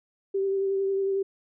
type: tone with vibrato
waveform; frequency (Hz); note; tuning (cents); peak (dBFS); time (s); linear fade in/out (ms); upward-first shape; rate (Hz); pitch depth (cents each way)
sine; 390; G4; -9; -23; 0.34-1.23; 10; triangle; 11; 22
effects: none